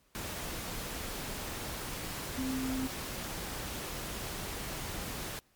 sine tone in noise, 261.6 Hz, C4, in tune, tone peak -32 dBFS, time 2.38-2.87 s, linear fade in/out 0 ms, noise pink, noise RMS -39 dBFS, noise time 0.15-5.39 s, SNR +4 dB, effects pink hiss -69 dBFS RMS until 5.55 s + MP3 96 kbps

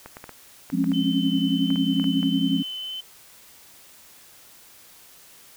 clicks, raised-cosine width 0.5 ms, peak -23 dBFS, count 12, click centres 0.06 / 0.169 / 0.241 / 0.293 / 0.701 / 0.842 / 0.918 / 1.704 / 1.759 / 1.998 / 2.042 / 2.23 s
sine chord, Db major seventh, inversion first, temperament equal with one note detuned, 174.61 / 207.7 / 266.2 / 277.2 Hz, F3 / Ab3 / C4 / Db4, 0 / 0 / +30 / 0 cents, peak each -26 / -27 / -23 / -26 dBFS, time 0.72-2.63 s, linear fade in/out 20 ms
sine tone with vibrato, 3054 Hz, G7, 46 cents flat, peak -30 dBFS, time 0.93-3.01 s, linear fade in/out 10 ms, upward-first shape triangle, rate 1.5 Hz, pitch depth 10 cents each way
effects white hiss -50 dBFS RMS until 5.56 s

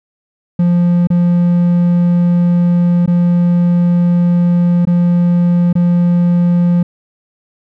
triangle tone with dropouts, 174.6 Hz, F3, in tune, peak -6 dBFS, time 0.59-6.83 s, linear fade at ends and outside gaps 5 ms, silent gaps 1.072-1.102 / 3.061-3.076 / 4.853-4.871 / 5.729-5.753 s, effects none

